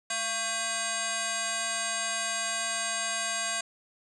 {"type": "tone with frequency modulation", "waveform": "sine", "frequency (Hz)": 2917, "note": "F#7", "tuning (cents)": -25, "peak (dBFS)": -28, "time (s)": [0.1, 3.61], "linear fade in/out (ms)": 5, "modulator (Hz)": 901, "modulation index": 6.2, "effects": []}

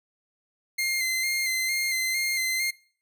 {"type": "tone with vibrato", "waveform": "sawtooth", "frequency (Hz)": 2093, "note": "C7", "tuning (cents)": 0, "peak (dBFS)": -21, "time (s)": [0.78, 2.71], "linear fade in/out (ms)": 10, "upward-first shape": "square", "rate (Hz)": 2.2, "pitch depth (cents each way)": 23, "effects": ["noise-tail reverb RT60 0.5 s tail -23 dB re dry"]}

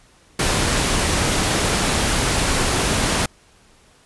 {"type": "noise", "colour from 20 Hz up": "pink", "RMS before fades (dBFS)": -19, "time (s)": [0.39, 3.26], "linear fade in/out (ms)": 5, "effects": ["pink hiss -53 dBFS RMS until 4.05 s", "resampled to 24000 Hz"]}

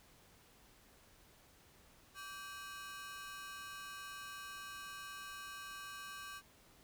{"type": "ring-modulated tone", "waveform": "sawtooth", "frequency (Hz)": 1361, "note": "F6", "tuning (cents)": -45, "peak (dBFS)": -40, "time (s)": [2.14, 6.42], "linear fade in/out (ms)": 50, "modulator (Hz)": 209, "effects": ["pink hiss -65 dBFS RMS until 6.83 s"]}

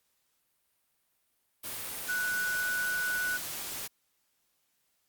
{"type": "tone in noise", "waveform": "sine", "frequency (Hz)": 1480, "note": "F#6", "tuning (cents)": 0, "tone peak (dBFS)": -29, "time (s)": [2.08, 3.38], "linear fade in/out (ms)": 20, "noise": "white", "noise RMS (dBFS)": -38, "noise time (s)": [1.63, 3.88], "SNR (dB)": 6, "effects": ["white hiss -75 dBFS RMS until 5.08 s", "Opus 48 kbps"]}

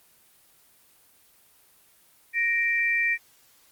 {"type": "tone pair together", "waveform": "sine", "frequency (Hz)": [1864.7, 2349], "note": ["A#6", "D7"], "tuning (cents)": [0, 0], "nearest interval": "major third", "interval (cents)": 400, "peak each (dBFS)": -24, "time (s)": [2.33, 3.18], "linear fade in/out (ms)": 50, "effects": ["white hiss -59 dBFS RMS until 3.71 s", "Opus 24 kbps"]}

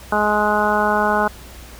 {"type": "harmonic tone", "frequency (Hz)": 210, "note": "G#3", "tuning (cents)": 19, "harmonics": [1, 2, 3, 4, 5, 6, 7], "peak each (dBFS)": [-24, -24, -22, -20, -23, -24, -22], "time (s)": [0.12, 1.28], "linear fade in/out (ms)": 5, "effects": ["added 60 Hz sine -39 dBFS peak until 1.79 s", "pink hiss -41 dBFS RMS until 1.79 s"]}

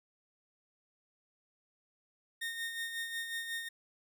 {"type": "tone with tremolo", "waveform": "30% pulse", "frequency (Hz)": 1840, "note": "A#6", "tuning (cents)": -23, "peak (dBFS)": -32, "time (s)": [2.41, 3.69], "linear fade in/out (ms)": 10, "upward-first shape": "sine", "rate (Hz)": 5.5, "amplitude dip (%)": 50, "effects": []}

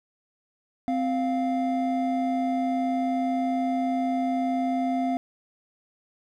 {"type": "tone pair together", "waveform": "triangle", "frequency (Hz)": [259.7, 698.5], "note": ["C4", "F5"], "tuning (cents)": [-13, 0], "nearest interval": "octave + perfect fourth", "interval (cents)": 1713, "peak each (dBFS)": [-23, -25], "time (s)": [0.88, 5.17], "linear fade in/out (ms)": 0, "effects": []}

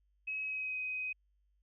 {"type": "tone with pitch glide", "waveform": "sine", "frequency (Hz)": [2557, 2516], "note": ["D#7", "D#7"], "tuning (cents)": [47, 19], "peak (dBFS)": -35, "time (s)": [0.27, 1.13], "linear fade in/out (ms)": 10, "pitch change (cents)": -28, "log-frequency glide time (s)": [0.41, 0.78], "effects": ["added 50 Hz sine -70 dBFS peak until 1.62 s"]}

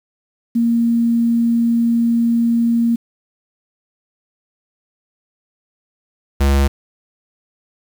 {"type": "tone pair in turn", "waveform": ["sine", "square"], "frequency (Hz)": [233.1, 69.3], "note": ["A#3", "C#2"], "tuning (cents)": [0, 0], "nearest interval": "octave + major sixth", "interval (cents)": 2100, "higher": "first", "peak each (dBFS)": -12, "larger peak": "neither", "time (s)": [[0.55, 2.96], [6.4, 6.68]], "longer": "first", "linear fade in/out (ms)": 10, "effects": ["7-bit"]}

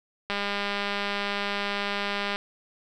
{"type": "click train", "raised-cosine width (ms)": 0.3, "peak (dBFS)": -13, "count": 417, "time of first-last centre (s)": [0.3, 2.359], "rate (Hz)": 202, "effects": []}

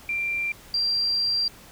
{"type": "tone pair in turn", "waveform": "sine", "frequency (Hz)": [2366, 4732], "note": ["D7", "D8"], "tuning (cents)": [12, 12], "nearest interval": "octave", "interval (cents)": 1200, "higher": "second", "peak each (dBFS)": [-24, -21], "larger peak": "second", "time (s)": [[0.09, 0.52], [0.74, 1.48]], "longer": "second", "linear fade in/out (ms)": 2, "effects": ["pink hiss -48 dBFS RMS until 1.71 s"]}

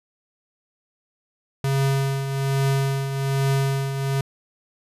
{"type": "tone with tremolo", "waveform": "square", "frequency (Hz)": 136.6, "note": "C#3", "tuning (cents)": -25, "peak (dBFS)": -18, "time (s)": [1.64, 4.21], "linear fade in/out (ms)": 2, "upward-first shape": "triangle", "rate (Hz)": 1.2, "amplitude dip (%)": 60, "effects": ["resampled to 32000 Hz"]}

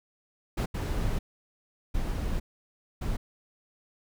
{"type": "noise bursts at uneven times", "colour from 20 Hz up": "brown", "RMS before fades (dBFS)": -29, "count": 4, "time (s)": [[0.57, 0.66], [0.74, 1.19], [1.94, 2.4], [3.01, 3.17]], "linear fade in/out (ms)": 10, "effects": []}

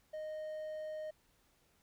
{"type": "tone", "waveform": "triangle", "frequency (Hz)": 619, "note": "D#5", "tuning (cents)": -9, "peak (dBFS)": -38, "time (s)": [0.13, 1.11], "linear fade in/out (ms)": 10, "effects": ["pink hiss -72 dBFS RMS until 1.82 s"]}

